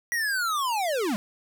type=linear sweep; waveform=square; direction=down; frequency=1938 to 190 Hz; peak=-25 dBFS; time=0.12-1.16 s; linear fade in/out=0 ms; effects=none